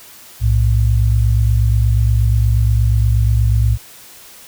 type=tone pair together; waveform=sine; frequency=61.9 / 110.29 Hz; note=B1 / A2; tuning=+5 / +5 cents; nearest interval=minor seventh; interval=1000 cents; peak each=-13 dBFS; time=0.4-3.78 s; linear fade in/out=50 ms; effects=white hiss -40 dBFS RMS until 4.47 s